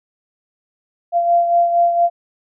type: beating tone pair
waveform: sine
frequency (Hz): 689 / 693.3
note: F5 / F5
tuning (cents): -24 / -13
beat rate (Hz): 4.3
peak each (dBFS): -12 / -21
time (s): 1.12-2.1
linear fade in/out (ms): 50
effects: none